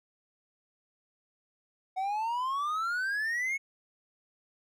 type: exponential sweep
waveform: triangle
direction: up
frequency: 740 to 2217 Hz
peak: -27 dBFS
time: 1.96-3.58 s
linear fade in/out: 20 ms
effects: none